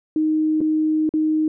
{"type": "tone with dropouts", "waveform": "sine", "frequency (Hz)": 311.1, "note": "D#4", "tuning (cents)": 0, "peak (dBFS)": -16, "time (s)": [0.16, 1.48], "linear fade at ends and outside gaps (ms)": 2, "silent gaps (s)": [[0.606, 0.613], [1.092, 1.138]], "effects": []}